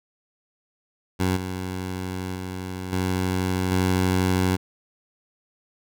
15% pulse tone with level steps, 92.5 Hz, F#2, in tune, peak -14 / -22 / -24 / -16 / -13 dBFS, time 1.19-4.57 s, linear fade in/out 20 ms, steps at 1.36 / 2.35 / 2.92 / 3.71 s, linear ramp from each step 10 ms, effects none

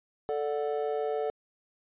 triangle chord, D major, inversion second, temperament just, 440.5 / 587.3 / 734.2 Hz, A4 / D5 / F#5, +2 / 0 / -14 cents, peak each -28 / -33 / -33 dBFS, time 0.29-1.3 s, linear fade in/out 0 ms, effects resampled to 8000 Hz

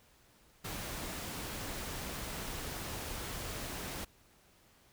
pink noise, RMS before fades -41 dBFS, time 0.64-4.05 s, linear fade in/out 10 ms, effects pink hiss -65 dBFS RMS until 4.92 s

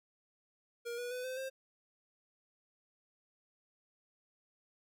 square tone with pitch steps, 472.8 / 486.4 / 500.3 / 514.7 / 529.5 Hz, A#4 / B4 / B4 / C5 / C5, +24 / -26 / +22 / -29 / +21 cents, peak -39 dBFS, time 0.85-1.5 s, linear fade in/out 20 ms, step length 130 ms, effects none

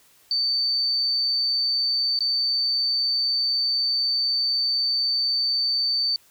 sine tone with dropouts, 4564 Hz, C#8, 50 cents sharp, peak -20 dBFS, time 0.31-6.16 s, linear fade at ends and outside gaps 1 ms, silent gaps 2.19-2.206 s, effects white hiss -57 dBFS RMS until 6.3 s

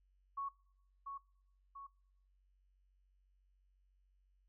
sine tone with echo, 1108.7 Hz, C#6, in tune, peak -38 dBFS, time 0.37-0.49 s, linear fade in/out 10 ms, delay 690 ms, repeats 2, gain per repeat -5 dB, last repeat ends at 1.87 s, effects noise-tail reverb RT60 0.8 s tail -24 dB re dry + added 47 Hz sine -70 dBFS peak until 4.48 s

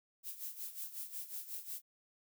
violet noise with tremolo, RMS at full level -42 dBFS, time 0.23-1.82 s, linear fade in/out 50 ms, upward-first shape sine, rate 5.5 Hz, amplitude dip 75%, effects none

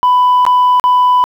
sine tone with dropouts, 995 Hz, B5, 13 cents sharp, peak -4 dBFS, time 0.03-1.24 s, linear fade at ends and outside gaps 0 ms, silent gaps 0.452-0.465 / 0.798-0.84 s, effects tanh soft clip ceiling -5 dBFS + 7-bit

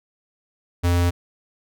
square tone, 87.31 Hz, F2, in tune, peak -17 dBFS, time 0.83-1.11 s, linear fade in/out 20 ms, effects none

